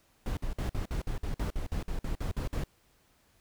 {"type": "noise bursts", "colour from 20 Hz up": "brown", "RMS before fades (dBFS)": -32, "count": 15, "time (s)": [0.26, 2.638], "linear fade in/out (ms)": 2, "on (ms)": 110, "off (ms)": 52, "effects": ["pink hiss -67 dBFS RMS until 3.4 s"]}